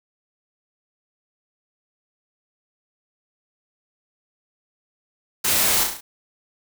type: noise with echo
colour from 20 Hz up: white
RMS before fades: -21 dBFS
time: 5.44-5.84 s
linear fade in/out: 10 ms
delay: 34 ms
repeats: 5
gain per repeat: -4 dB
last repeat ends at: 6.01 s
effects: none